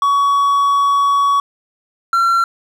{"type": "tone pair in turn", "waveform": "triangle", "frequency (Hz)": [1125, 1362.7], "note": ["C#6", "F6"], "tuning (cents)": [25, -43], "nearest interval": "minor third", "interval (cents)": 332, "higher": "second", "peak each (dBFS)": -9, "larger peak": "neither", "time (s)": [[0.02, 1.4], [2.13, 2.44]], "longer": "first", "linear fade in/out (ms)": 2, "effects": []}